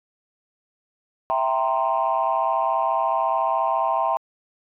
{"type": "chord", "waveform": "sine", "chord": "C dominant seventh", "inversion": "first", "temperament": "equal", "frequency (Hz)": [659.3, 784, 932.3, 1046.5], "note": ["E5", "G5", "Bb5", "C6"], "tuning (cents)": [0, 0, 0, 0], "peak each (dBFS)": -24, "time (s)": [1.3, 4.17], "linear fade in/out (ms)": 0, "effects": ["tanh soft clip ceiling -11 dBFS"]}